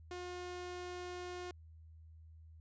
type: tone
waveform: sawtooth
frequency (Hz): 358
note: F4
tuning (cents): +43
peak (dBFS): -39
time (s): 0.11-1.51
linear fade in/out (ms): 2
effects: added 80 Hz sine -54 dBFS peak until 2.6 s + resampled to 16000 Hz